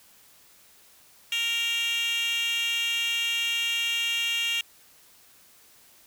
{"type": "tone with high-pass filter", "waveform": "10% pulse", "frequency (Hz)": 464.6, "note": "A#4", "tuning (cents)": -6, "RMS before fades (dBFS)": -27, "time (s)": [1.32, 4.61], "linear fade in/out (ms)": 2, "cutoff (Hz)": 2900, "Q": 5.3, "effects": ["white hiss -56 dBFS RMS until 6.06 s"]}